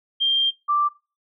sine tone pair in turn, 3184 / 1175.2 Hz, G7 / D6, +26 / +1 cents, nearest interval octave + perfect fourth, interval 1725 cents, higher first, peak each -17 dBFS, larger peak neither, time 0.2-0.51 / 0.68-0.89 s, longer first, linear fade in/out 20 ms, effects noise-tail reverb RT60 0.3 s tail -21 dB re dry

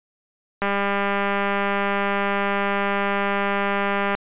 click train, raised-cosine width 0.5 ms, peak -8 dBFS, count 707, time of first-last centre 0.62-4.15 s, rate 200 Hz, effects resampled to 8000 Hz

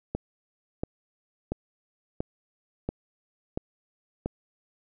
click train, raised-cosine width 2 ms, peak -15 dBFS, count 7, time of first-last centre 0.15-4.26 s, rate 1.46 Hz, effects none

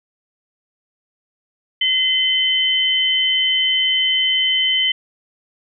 sine tone pair together, 2046 / 3066 Hz, C7 / G7, -39 / -39 cents, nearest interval perfect fifth, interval 700 cents, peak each -21 / -15 dBFS, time 1.81-4.92 s, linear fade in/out 5 ms, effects none

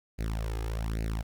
sawtooth tone with flanger, 55 Hz, A1, in tune, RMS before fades -32 dBFS, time 0.18-1.23 s, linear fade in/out 20 ms, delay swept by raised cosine 0.44 to 2.44 ms, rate 1.2 Hz, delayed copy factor +1, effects 11-bit

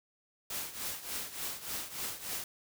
white noise with tremolo, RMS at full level -36 dBFS, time 0.5-2.44 s, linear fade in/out 2 ms, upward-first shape triangle, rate 3.4 Hz, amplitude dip 80%, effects none

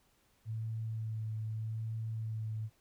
sine tone with vibrato, 110.6 Hz, A2, 9 cents sharp, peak -35 dBFS, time 0.45-2.7 s, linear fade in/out 50 ms, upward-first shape sine, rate 0.82 Hz, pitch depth 18 cents each way, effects pink hiss -71 dBFS RMS until 2.8 s

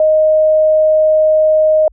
sine tone, 622.3 Hz, D#5, in tune, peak -7 dBFS, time 0-1.88 s, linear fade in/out 2 ms, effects added 50 Hz sine -42 dBFS peak until 1.92 s

